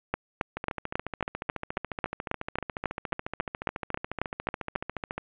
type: two click trains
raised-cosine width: 0.5 ms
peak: -11 / -17 dBFS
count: 18 / 66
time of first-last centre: 0.14-4.76 / 0.57-5.18 s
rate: 3.68 / 14.1 Hz
effects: resampled to 8000 Hz + 7-bit